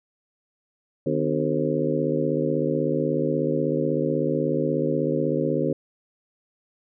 harmonic tone with a mistuned harmonic, 76.3 Hz, D#2, 33 cents flat, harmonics 2 / 3 / 4 / 5 / 6 / 7, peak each -28 / -28 / -28 / -28 / -28 / -28 dBFS, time 1.06-5.73 s, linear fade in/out 5 ms, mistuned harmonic 3, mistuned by +150 cents, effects none

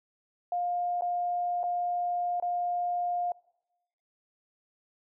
sine tone with dropouts, 707 Hz, F5, 21 cents sharp, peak -27 dBFS, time 0.52-3.32 s, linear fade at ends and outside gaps 2 ms, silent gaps 1.01-1.02 / 1.632-1.638 / 2.4-2.424 s, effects noise-tail reverb RT60 0.9 s tail -23 dB re dry

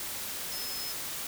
sine tone in noise, 5170 Hz, E8, 34 cents flat, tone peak -38 dBFS, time 0.52-0.92 s, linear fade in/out 2 ms, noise white, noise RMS -37 dBFS, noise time 0-1.27 s, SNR -4 dB, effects none

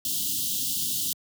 white band-stop noise, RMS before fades -28 dBFS, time 0.05-1.13 s, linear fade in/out 2 ms, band 320 to 2900 Hz, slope 96 dB/octave, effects high-pass 100 Hz 12 dB/octave

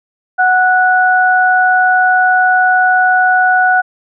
sine tone pair together, 740 / 1473.6 Hz, F#5 / F#6, 0 / -7 cents, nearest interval octave, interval 1193 cents, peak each -10 dBFS, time 0.38-3.82 s, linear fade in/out 20 ms, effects none

